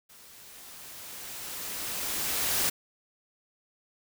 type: noise with level ramp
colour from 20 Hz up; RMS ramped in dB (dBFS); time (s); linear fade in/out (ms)
white; -53 to -26; 0.09-2.7; 10
effects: none